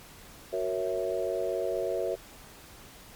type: chord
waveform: sine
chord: F# dominant seventh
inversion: none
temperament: equal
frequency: 370 / 466.2 / 554.4 / 659.3 Hz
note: F#4 / A#4 / C#5 / E5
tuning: 0 / 0 / 0 / 0 cents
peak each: -33 dBFS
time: 0.52-2.16 s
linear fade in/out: 20 ms
effects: pink hiss -50 dBFS RMS until 3.15 s + MP3 96 kbps